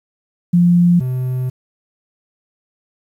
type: tone pair in turn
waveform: sine / triangle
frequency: 174.61 / 127.76 Hz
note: F3 / C3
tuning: 0 / -41 cents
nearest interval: perfect fourth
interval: 541 cents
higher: first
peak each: -8 / -15 dBFS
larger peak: first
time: 0.53-1 / 1-1.5 s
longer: second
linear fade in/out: 10 ms
effects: 8-bit